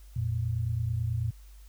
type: tone pair together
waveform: sine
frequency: 87.31 / 116.54 Hz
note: F2 / A#2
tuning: 0 / 0 cents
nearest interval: perfect fourth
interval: 500 cents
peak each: -32 / -28 dBFS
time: 0.16-1.31 s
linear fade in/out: 5 ms
effects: added 50 Hz sine -47 dBFS peak until 1.68 s + white hiss -62 dBFS RMS until 1.68 s